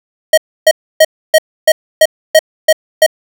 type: tone bursts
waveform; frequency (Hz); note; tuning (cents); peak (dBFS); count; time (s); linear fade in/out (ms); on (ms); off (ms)
square; 630; D#5; +21; -3; 9; 0.33-3.064; 5; 46; 290
effects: 7-bit